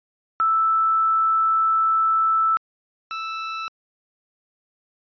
sine / sawtooth tone pair in turn, 1318.5 / 1318.5 Hz, E6 / E6, 0 / 0 cents, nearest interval unison, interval 0 cents, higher neither, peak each -16 / -23 dBFS, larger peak first, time 0.4-2.57 / 3.11-3.68 s, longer first, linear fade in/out 0 ms, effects resampled to 11025 Hz

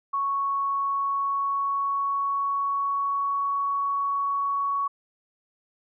sine tone with pitch glide, 1108.7 to 1118.3 Hz, C#6 to C#6, 0 to +15 cents, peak -23 dBFS, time 0.13-4.88 s, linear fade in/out 10 ms, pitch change +15 cents, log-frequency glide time 0.68-3.53 s, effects none

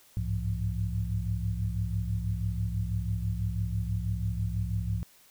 sine tone cluster, 63.9 / 99.6 / 105.7 / 171.2 Hz, C2 / G2 / G#2 / F3, -40 / +28 / +31 / -34 cents, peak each -33 / -34 / -31 / -37 dBFS, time 0.17-5.03 s, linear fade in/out 0 ms, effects white hiss -59 dBFS RMS until 5.3 s

